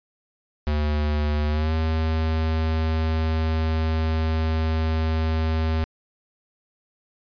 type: tone with pitch glide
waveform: square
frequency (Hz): 74.9 to 79.81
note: D2 to D#2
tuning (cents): +35 to +45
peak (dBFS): -21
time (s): 0.67-5.84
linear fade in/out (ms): 0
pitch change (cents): +110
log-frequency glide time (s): 1.48-1.73
effects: resampled to 11025 Hz